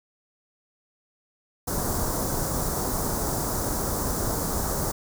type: band-stop noise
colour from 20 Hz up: pink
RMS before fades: -27 dBFS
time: 1.67-4.92 s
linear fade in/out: 10 ms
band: 1300 to 5600 Hz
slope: 24 dB/octave
effects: none